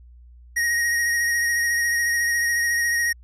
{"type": "tone with vibrato", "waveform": "square", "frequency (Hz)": 1880, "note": "A#6", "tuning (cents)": 14, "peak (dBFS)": -20, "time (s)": [0.56, 3.13], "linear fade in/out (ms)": 10, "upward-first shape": "sine", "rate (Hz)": 14, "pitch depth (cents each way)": 19, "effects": ["added 60 Hz sine -44 dBFS peak until 3.23 s", "resampled to 32000 Hz"]}